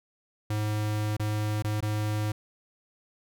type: tone with dropouts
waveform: square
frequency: 106.2 Hz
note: G#2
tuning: 39 cents sharp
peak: -27 dBFS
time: 0.5-2.32 s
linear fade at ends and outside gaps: 5 ms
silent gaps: 1.168-1.196 / 1.624-1.644 / 1.806-1.825 s
effects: none